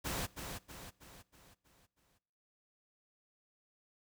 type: noise with echo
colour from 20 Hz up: pink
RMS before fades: -38 dBFS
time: 0.04-0.27 s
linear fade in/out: 20 ms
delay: 320 ms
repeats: 6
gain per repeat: -6 dB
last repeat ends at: 2.19 s
effects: noise-tail reverb RT60 1.0 s tail -23 dB re dry